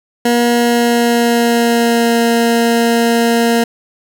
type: tone with pitch glide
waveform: 20% pulse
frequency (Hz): 238.4 to 233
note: A#3 to A#3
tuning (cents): +39 to -1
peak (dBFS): -5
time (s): 0.25-3.64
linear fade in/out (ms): 5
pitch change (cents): -40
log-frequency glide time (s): 0.48-2.19
effects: none